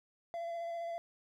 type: tone with vibrato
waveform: triangle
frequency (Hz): 678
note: E5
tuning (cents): +49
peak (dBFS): -35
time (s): 0.34-0.98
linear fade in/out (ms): 0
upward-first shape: square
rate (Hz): 15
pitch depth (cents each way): 13
effects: none